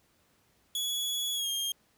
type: tone with pitch glide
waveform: sawtooth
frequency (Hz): 3379 to 3217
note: G#7 to G7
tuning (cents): +29 to +44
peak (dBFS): -27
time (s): 0.75-1.72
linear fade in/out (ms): 2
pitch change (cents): -85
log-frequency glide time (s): 1.34-1.49
effects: pink hiss -68 dBFS RMS until 1.97 s + high-pass 60 Hz 12 dB/octave